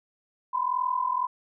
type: tone pair together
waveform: sine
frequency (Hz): 987.8 / 1029.7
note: B5 / C6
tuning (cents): 0 / -28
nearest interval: minor second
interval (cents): 72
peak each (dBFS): -27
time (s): 0.53-1.27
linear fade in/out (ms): 10
effects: none